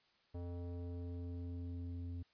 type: tone with low-pass filter sweep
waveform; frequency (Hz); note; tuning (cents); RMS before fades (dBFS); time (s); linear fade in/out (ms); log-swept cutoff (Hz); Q
square; 87.31; F2; 0; -44; 0.34-2.23; 10; 610 to 220; 1.4
effects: white hiss -73 dBFS RMS until 2.33 s + resampled to 11025 Hz